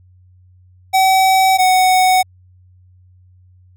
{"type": "tone pair in turn", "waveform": "square", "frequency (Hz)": [761, 743.6], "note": ["F#5", "F#5"], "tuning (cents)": [48, 8], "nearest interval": "unison", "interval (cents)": 40, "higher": "first", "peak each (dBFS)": -10, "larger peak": "neither", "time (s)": [[0.93, 1.58], [1.58, 2.23]], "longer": "neither", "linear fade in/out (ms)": 20, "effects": ["added 91 Hz sine -45 dBFS peak until 3.76 s"]}